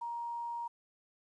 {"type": "tone with quantisation", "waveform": "sine", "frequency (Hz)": 941, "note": "A#5", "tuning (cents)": 16, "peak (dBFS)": -36, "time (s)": [0.01, 0.68], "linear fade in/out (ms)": 10, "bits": 11, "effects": ["resampled to 22050 Hz"]}